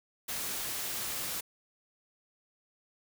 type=noise; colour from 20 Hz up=white; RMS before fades=-36 dBFS; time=0.28-1.41 s; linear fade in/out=10 ms; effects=none